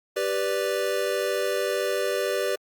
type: chord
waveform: square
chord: G major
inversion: none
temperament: equal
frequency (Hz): 392 / 493.9 / 587.3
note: G4 / B4 / D5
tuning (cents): 0 / 0 / 0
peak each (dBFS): -29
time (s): 0.16-2.56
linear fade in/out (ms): 10
effects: Opus 48 kbps